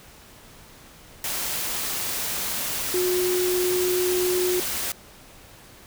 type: tone in noise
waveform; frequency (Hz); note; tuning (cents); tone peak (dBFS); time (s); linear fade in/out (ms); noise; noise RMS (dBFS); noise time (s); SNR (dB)
sine; 362.3; F#4; -36; -21; 2.94-4.6; 2; white; -28; 1.24-4.92; +4
effects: pink hiss -48 dBFS RMS until 5.86 s